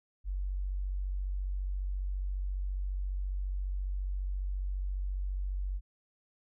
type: tone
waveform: sine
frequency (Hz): 47.3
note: F#1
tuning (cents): +39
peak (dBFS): -31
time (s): 0.24-5.81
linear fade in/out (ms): 50
effects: none